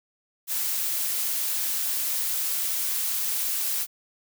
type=noise; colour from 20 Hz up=blue; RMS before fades=-27 dBFS; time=0.47-3.87 s; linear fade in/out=50 ms; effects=none